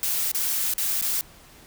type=noise with dropouts; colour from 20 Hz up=blue; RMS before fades=-25 dBFS; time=0.03-1.21 s; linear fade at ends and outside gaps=0 ms; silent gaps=0.316-0.347 / 0.737-0.78 / 1.012-1.024 s; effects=pink hiss -50 dBFS RMS until 1.66 s